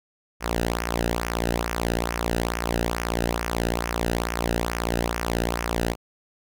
sawtooth tone with flanger, 58.27 Hz, A#1, in tune, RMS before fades -26 dBFS, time 0.4-5.96 s, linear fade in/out 50 ms, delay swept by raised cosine 0.24 to 0.92 ms, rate 2.3 Hz, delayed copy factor -0.75, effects none

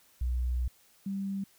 sine tone pair in turn, 61.74 / 196.01 Hz, B1 / G3, 0 / 0 cents, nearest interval octave + minor sixth, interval 2000 cents, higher second, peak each -27 / -31 dBFS, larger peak first, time 0.21-0.68 / 1.06-1.44 s, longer first, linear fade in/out 5 ms, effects white hiss -63 dBFS RMS until 1.58 s

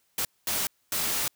white noise bursts at uneven times, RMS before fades -28 dBFS, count 3, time 0.18-0.25 / 0.47-0.67 / 0.92-1.28 s, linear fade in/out 2 ms, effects white hiss -70 dBFS RMS until 1.35 s

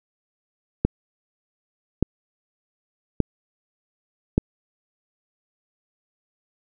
click train, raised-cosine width 3 ms, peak -4 dBFS, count 4, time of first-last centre 0.85-4.379 s, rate 0.85 Hz, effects none

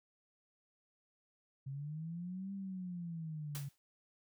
sine linear two-way sweep, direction up then down, 132.8 to 198.1 to 137.4 Hz, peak -40 dBFS, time 1.66-3.69 s, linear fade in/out 10 ms, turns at 2.53 s
white noise with exponential decay, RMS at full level -43 dBFS, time 3.55-3.78 s, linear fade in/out 0 ms, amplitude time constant 49 ms
effects none

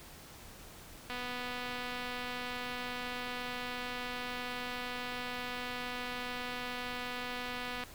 click train, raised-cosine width 0.3 ms, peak -24 dBFS, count 1665, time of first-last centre 1.1-7.837 s, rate 247 Hz, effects pink hiss -52 dBFS RMS until 7.94 s

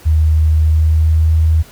sine tone with pitch glide, 78.2 to 79.8 Hz, D#2 to D#2, +9 to +44 cents, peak -8 dBFS, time 0.05-1.63 s, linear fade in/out 20 ms, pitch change +35 cents, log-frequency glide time 0.58-1.32 s, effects pink hiss -41 dBFS RMS until 1.71 s

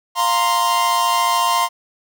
45% pulse chord, F suspended fourth, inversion none, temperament equal, 698.5 / 932.3 / 1046.5 Hz, F5 / Bb5 / C6, 0 / 0 / 0 cents, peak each -23 / -20 / -17 dBFS, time 0.15-1.69 s, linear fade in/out 50 ms, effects none

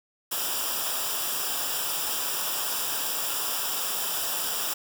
white noise with comb filter, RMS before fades -29 dBFS, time 0.31-4.74 s, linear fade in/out 10 ms, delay 0.47 ms, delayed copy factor -0.75, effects none

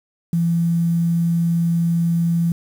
sine tone with quantisation, 168.8 Hz, E3, 41 cents sharp, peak -15 dBFS, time 0.33-2.52 s, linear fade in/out 2 ms, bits 7, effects none

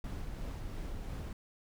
brown noise with tremolo, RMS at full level -39 dBFS, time 0.04-1.33 s, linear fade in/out 2 ms, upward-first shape triangle, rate 2.9 Hz, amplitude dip 25%, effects none

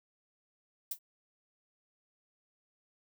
violet noise with exponential decay, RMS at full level -30 dBFS, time 0.91-0.99 s, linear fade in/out 5 ms, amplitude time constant 17 ms, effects none

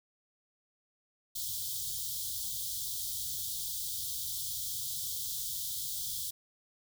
white band-stop noise, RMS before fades -37 dBFS, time 1.35-6.31 s, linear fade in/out 10 ms, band 150 to 3200 Hz, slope 96 dB/octave, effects none

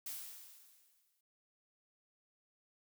blue noise with exponential decay, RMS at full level -42 dBFS, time 0.06-1.21 s, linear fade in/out 5 ms, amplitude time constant 250 ms, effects none

